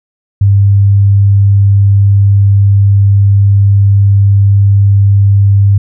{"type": "tone", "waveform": "sine", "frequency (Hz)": 99.8, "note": "G2", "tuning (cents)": 32, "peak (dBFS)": -3, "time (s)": [0.41, 5.78], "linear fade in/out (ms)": 5, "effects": []}